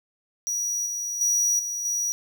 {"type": "tone with level steps", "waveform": "square", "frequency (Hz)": 5800, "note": "F#8", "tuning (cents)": -35, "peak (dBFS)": [-25, -28, -20, -28, -24], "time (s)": [0.47, 2.12], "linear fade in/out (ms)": 0, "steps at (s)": [0.86, 1.21, 1.59, 1.85], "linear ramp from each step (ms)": 2, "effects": []}